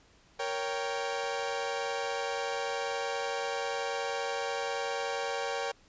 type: chord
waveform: sawtooth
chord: G diminished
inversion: first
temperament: equal with one note detuned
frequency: 466.2 / 556.6 / 784 Hz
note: Bb4 / Db5 / G5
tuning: 0 / +7 / 0 cents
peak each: -32 dBFS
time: 0.39-5.72 s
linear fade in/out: 10 ms
effects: pink hiss -62 dBFS RMS until 5.88 s + resampled to 16000 Hz